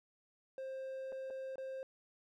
triangle tone with dropouts, 529 Hz, C5, 19 cents sharp, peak -39 dBFS, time 0.58-1.83 s, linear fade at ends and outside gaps 1 ms, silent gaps 1.121-1.125 / 1.302-1.306 / 1.557-1.581 s, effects none

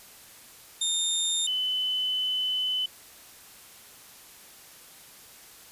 25% pulse / sine tone pair in turn, 3642 / 3020 Hz, A#7 / F#7, -41 / +35 cents, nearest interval minor third, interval 324 cents, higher first, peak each -21 / -25 dBFS, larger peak first, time 0.81-1.47 / 1.47-2.86 s, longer second, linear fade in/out 5 ms, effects white hiss -50 dBFS RMS until 5.71 s + resampled to 32000 Hz

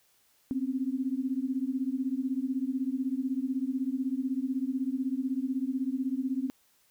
sine beating tone pair, 254.9 / 270.9 Hz, C4 / C#4, -45 / -40 cents, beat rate 16 Hz, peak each -31 dBFS, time 0.51-6.5 s, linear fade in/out 0 ms, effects white hiss -67 dBFS RMS until 6.9 s

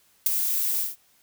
violet noise with ADSR envelope, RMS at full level -17 dBFS, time 0.26-0.96 s, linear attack 4 ms, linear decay 13 ms, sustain -8 dB, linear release 170 ms, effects white hiss -62 dBFS RMS until 1.22 s

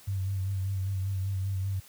sine tone with vibrato, 96.3 Hz, G2, 30 cents flat, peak -27 dBFS, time 0.07-1.8 s, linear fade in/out 10 ms, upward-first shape sine, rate 5.1 Hz, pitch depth 41 cents each way, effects white hiss -54 dBFS RMS until 1.88 s + high-pass 60 Hz 12 dB/octave

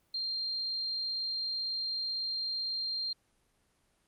sine tone, 4186 Hz, C8, in tune, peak -32 dBFS, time 0.14-3.13 s, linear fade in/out 5 ms, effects pink hiss -72 dBFS RMS until 4.07 s + Opus 24 kbps

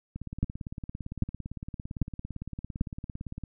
two click trains, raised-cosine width 5 ms, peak -24 / -13 dBFS, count 59 / 4, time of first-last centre 0.16-3.437 / 0.43-2.811 s, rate 17.7 / 1.26 Hz, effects none

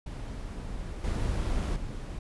brown noise with level steps, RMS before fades -37 / -29 / -37 dBFS, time 0.06-2.19 s, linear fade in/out 5 ms, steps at 1.04 / 1.76 s, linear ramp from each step 2 ms, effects resampled to 24000 Hz

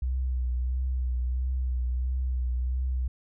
sine tone with vibrato, 62.9 Hz, B1, 32 cents sharp, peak -25 dBFS, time 0.02-3.08 s, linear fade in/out 5 ms, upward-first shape triangle, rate 1.5 Hz, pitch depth 46 cents each way, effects none

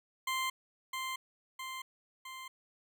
20% pulse tone with echo, 1046 Hz, C6, 1 cent flat, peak -27 dBFS, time 0.27-0.5 s, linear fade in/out 5 ms, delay 660 ms, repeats 3, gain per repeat -4 dB, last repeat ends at 2.48 s, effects none

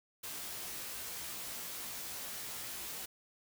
white noise with comb filter, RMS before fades -43 dBFS, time 0.23-3.06 s, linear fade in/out 10 ms, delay 17 ms, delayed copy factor +0.9, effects none

